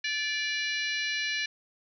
harmonic tone with a mistuned harmonic, 580 Hz, D5, 22 cents flat, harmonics 3 / 4 / 5 / 6 / 7 / 8 / 9 / 10, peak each -33 / -33 / -37 / -44 / -35 / -46 / -45 / -43 dBFS, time 0.04-1.46 s, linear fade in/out 5 ms, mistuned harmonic 4, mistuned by +24 cents, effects none

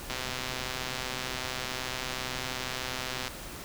click train, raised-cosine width 0.2 ms, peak -16 dBFS, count 408, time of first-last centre 0.1-3.28 s, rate 128 Hz, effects pink hiss -42 dBFS RMS until 3.64 s

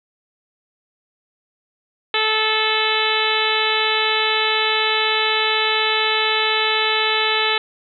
harmonic tone, 435.9 Hz, A4, 16 cents flat, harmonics 1 / 2 / 3 / 4 / 5 / 6 / 7 / 8 / 9, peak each -25 / -25 / -25 / -25 / -25 / -25 / -25 / -25 / -25 dBFS, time 2.14-7.58 s, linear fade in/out 2 ms, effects none

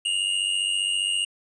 square tone pair together, 2799 / 2894 Hz, F7 / F#7, +3 / -39 cents, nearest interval minor second, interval 58 cents, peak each -26 dBFS, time 0.05-1.25 s, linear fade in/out 5 ms, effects resampled to 22050 Hz + 10-bit

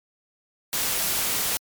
white noise, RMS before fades -25 dBFS, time 0.73-1.57 s, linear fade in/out 0 ms, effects MP3 96 kbps

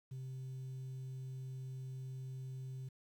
sine tone, 130.81 Hz, C3, in tune, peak -40 dBFS, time 0.11-2.89 s, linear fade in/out 10 ms, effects tanh soft clip ceiling -41 dBFS + 11-bit

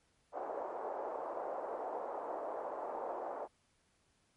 pink band-pass noise, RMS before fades -41 dBFS, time 0.32-3.48 s, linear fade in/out 50 ms, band 470 to 910 Hz, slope 24 dB/octave, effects pink hiss -74 dBFS RMS until 4.36 s + MP3 48 kbps

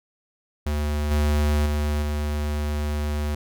square tone with level steps, 74.3 Hz, D2, 21 cents sharp, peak -23 / -19 / -22 / -24 dBFS, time 0.66-3.35 s, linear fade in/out 5 ms, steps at 1.11 / 1.66 / 2.02 s, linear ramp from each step 2 ms, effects none

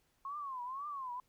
sine tone with vibrato, 1075 Hz, C6, 47 cents sharp, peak -39 dBFS, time 0.25-1.2 s, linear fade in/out 2 ms, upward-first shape triangle, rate 2 Hz, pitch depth 200 cents each way, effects pink hiss -75 dBFS RMS until 1.28 s

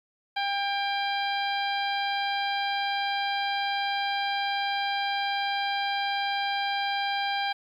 harmonic tone with a mistuned harmonic, 800 Hz, G5, 35 cents sharp, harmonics 1 / 2 / 3 / 4 / 5 / 6, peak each -28 / -33 / -35 / -35 / -38 / -41 dBFS, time 0.36-7.53 s, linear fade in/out 10 ms, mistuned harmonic 3, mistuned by -30 cents, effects 10-bit

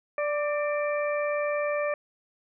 harmonic tone with a mistuned harmonic, 587.3 Hz, D5, in tune, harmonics 1 / 2 / 3 / 4, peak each -26 / -34 / -36 / -36 dBFS, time 0.18-1.94 s, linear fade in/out 2 ms, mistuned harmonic 3, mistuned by +33 cents, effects none

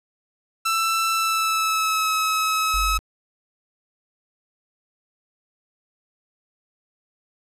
sawtooth tone with pitch glide, 1331 to 1286.4 Hz, E6 to E6, +16 to -43 cents, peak -16 dBFS, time 0.65-2.98 s, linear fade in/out 10 ms, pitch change -59 cents, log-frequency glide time 1.11-2.11 s
sine tone, 48.51 Hz, G1, 17 cents flat, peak -24 dBFS, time 2.74-2.99 s, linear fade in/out 0 ms
effects resampled to 32000 Hz + 9-bit

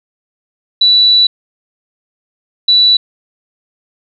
sine tone bursts at uneven times, 3951 Hz, B7, in tune, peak -5 dBFS, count 2, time 0.81-1.27 / 2.68-2.97 s, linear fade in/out 5 ms, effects none

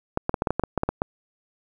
clicks, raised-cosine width 1 ms, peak -8 dBFS, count 12, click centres 0.174 / 0.294 / 0.342 / 0.421 / 0.472 / 0.506 / 0.596 / 0.637 / 0.777 / 0.834 / 0.89 / 1.019 s, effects 8-bit

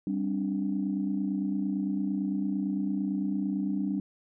sine chord, G suspended fourth, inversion none, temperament equal with one note detuned, 196 / 264.8 / 293.7 Hz, G3 / C4 / D4, 0 / +21 / 0 cents, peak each -29 / -34 / -31 dBFS, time 0.07-4 s, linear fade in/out 2 ms, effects tanh soft clip ceiling -18 dBFS

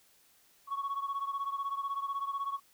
sine beating tone pair, 1107 / 1123 Hz, C#6 / C#6, -3 / +22 cents, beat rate 16 Hz, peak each -33 / -36 dBFS, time 0.67-2.6 s, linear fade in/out 50 ms, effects tanh soft clip ceiling -29 dBFS + white hiss -65 dBFS RMS until 2.73 s

